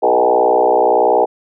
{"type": "tone with frequency modulation", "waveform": "sine", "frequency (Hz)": 622.3, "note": "D#5", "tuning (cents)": 0, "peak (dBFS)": -9, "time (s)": [0.02, 1.26], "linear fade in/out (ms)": 20, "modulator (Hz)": 60.9, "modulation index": 4, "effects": []}